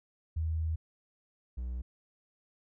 sine / triangle tone pair in turn, 80.2 / 61.56 Hz, E2 / B1, -47 / -5 cents, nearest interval perfect fourth, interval 458 cents, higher first, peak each -29 / -32 dBFS, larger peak first, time 0.36-0.76 / 1.57-1.82 s, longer first, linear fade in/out 10 ms, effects none

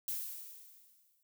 violet noise with exponential decay, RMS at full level -36 dBFS, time 0.08-1.23 s, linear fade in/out 2 ms, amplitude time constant 250 ms, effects none

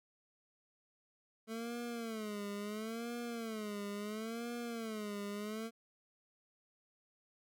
25% pulse tone with vibrato, 220 Hz, A3, in tune, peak -36 dBFS, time 1.47-5.71 s, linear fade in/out 50 ms, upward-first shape sine, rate 0.73 Hz, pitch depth 140 cents each way, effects none

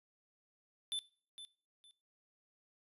square tone with echo, 3520 Hz, A7, in tune, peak -36 dBFS, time 0.92-0.99 s, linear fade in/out 0 ms, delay 460 ms, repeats 2, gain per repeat -12 dB, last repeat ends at 1.91 s, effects noise-tail reverb RT60 0.4 s tail -20 dB re dry + resampled to 32000 Hz

